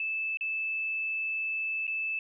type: tone with dropouts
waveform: sine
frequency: 2626 Hz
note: E7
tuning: 7 cents flat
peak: -29 dBFS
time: 0-2.19 s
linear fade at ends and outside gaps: 2 ms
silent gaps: 0.372-0.409 / 1.869-1.877 s
effects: none